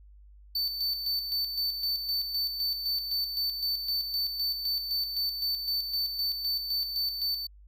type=tone with tremolo; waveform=square; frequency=4533 Hz; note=C#8; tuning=38 cents sharp; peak=-27 dBFS; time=0.55-7.47 s; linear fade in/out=5 ms; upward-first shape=square; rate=3.9 Hz; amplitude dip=50%; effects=added 50 Hz sine -50 dBFS peak until 7.67 s